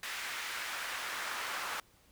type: noise with high-pass filter sweep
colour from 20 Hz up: brown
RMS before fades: -39 dBFS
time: 0.03-1.8 s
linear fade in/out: 2 ms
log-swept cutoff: 1900 to 1200 Hz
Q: 1.3
effects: pink hiss -65 dBFS RMS until 2.11 s